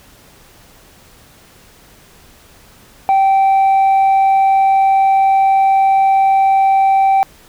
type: tone with tanh clipping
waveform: sine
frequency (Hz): 777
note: G5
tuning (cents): -16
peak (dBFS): -9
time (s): 3.09-7.23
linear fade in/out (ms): 0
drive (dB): 2
effects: pink hiss -45 dBFS RMS until 7.48 s